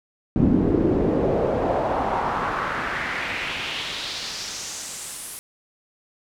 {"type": "noise with band-pass filter sweep", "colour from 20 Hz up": "brown", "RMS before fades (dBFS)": -24, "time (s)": [0.36, 5.39], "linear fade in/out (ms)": 0, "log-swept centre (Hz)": [230, 11000], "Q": 2.3, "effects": []}